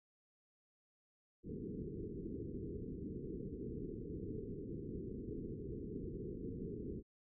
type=low-pass noise; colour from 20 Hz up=white; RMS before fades=-45 dBFS; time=1.43-7.03 s; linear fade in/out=50 ms; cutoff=450 Hz; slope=96 dB/octave; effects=none